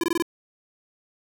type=tone bursts; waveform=square; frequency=338.5 Hz; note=E4; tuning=46 cents sharp; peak=-21 dBFS; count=5; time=0.01-0.224 s; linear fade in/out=2 ms; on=26 ms; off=21 ms; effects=none